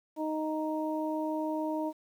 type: harmonic tone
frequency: 311.1 Hz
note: D#4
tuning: in tune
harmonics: 1 / 2 / 3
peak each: -32 / -35 / -37 dBFS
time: 0.16-1.93 s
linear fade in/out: 50 ms
effects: 10-bit